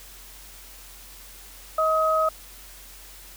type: tone pair together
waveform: sine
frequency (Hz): 633.5 / 1267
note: D#5 / D#6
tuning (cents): +31 / +31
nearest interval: octave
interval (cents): 1200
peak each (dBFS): -22 / -21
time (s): 1.78-2.29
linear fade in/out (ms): 5
effects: added 45 Hz sine -48 dBFS peak until 3.36 s + white hiss -46 dBFS RMS until 3.36 s